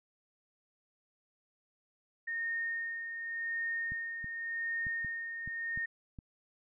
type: tone with tremolo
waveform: sine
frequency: 1840 Hz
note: A#6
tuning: 23 cents flat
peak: -32 dBFS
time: 2.27-5.86 s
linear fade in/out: 10 ms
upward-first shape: sine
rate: 0.89 Hz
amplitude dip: 50%
type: clicks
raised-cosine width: 5 ms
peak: -33 dBFS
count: 7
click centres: 3.92 / 4.244 / 4.868 / 5.047 / 5.476 / 5.775 / 6.188 s
effects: none